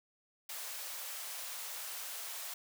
white high-pass noise, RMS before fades -43 dBFS, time 0.49-2.54 s, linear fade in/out 5 ms, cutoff 540 Hz, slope 24 dB/octave, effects none

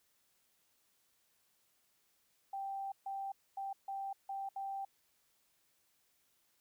sine tone bursts at uneven times, 784 Hz, G5, in tune, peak -38 dBFS, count 6, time 2.53-2.92 / 3.06-3.32 / 3.57-3.73 / 3.88-4.13 / 4.29-4.49 / 4.56-4.85 s, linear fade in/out 5 ms, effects white hiss -75 dBFS RMS until 6.6 s

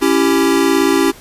square chord, C# diminished, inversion none, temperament equal with one note detuned, 277.2 / 334 / 392 Hz, C#4 / E4 / G4, 0 / +23 / 0 cents, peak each -16 dBFS, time 0.01-1.12 s, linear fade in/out 20 ms, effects pink hiss -39 dBFS RMS until 1.2 s + resampled to 32000 Hz

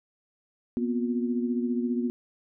sine tone cluster, 240.7 / 255.5 / 358.1 Hz, B3 / C4 / F4, -44 / -41 / +43 cents, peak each -26 / -33 / -33 dBFS, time 0.77-2.1 s, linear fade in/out 0 ms, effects none

